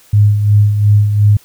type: tone with tremolo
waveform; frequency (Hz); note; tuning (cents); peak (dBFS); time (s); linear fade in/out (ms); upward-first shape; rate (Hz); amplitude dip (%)
sine; 103.83; G#2; 0; -4; 0.13-1.37; 5; sine; 2.8; 55
effects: white hiss -46 dBFS RMS until 1.44 s